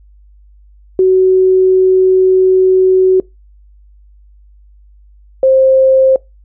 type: tone pair in turn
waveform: sine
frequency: 374.3 / 527.9 Hz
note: F#4 / C5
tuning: +20 / +15 cents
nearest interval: tritone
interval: 595 cents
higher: second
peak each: -5 dBFS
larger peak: neither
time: 0.99-3.2 / 5.43-6.16 s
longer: first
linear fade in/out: 2 ms
effects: noise-tail reverb RT60 0.2 s tail -23 dB re dry + added 50 Hz sine -40 dBFS peak until 6.44 s